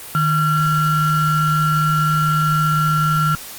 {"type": "ring-modulated tone", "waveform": "triangle", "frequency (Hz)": 760, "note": "F#5", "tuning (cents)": 46, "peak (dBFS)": -9, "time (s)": [0.15, 3.35], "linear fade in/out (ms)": 0, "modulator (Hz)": 606, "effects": ["white hiss -34 dBFS RMS until 3.58 s", "Opus 32 kbps"]}